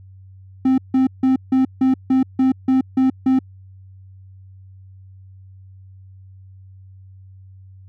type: tone bursts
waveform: triangle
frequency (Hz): 261.6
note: C4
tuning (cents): 0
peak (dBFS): -10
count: 10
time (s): 0.65-3.39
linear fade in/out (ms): 5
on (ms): 130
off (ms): 160
effects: added 95 Hz sine -40 dBFS peak until 7.88 s